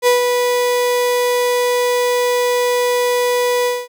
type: tone with ADSR envelope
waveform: 35% pulse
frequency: 490.9 Hz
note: B4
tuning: 10 cents flat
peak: -7 dBFS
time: 0.02-3.88 s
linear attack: 50 ms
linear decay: 130 ms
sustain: -5 dB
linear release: 220 ms
effects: none